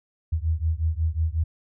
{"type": "beating tone pair", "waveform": "sine", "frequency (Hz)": [78.1, 83.6], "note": ["D#2", "E2"], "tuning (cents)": [7, 25], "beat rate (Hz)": 5.5, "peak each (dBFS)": [-24, -25], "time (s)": [0.32, 1.44], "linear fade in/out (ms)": 10, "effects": []}